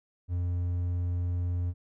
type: tone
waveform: triangle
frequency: 88.2 Hz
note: F2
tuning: 18 cents sharp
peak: -25 dBFS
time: 0.28-1.74 s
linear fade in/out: 50 ms
effects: none